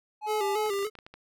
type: tone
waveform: triangle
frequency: 849 Hz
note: G#5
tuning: 38 cents sharp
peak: -28 dBFS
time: 0.21-0.71 s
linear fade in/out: 50 ms
type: tone with vibrato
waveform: square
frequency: 413.2 Hz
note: G#4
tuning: 9 cents flat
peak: -28 dBFS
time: 0.26-0.9 s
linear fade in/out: 50 ms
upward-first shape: square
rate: 3.4 Hz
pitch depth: 67 cents each way
type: clicks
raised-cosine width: 0.3 ms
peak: -30 dBFS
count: 10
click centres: 0.662 / 0.695 / 0.736 / 0.79 / 0.828 / 0.867 / 0.953 / 0.988 / 1.065 / 1.14 s
effects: none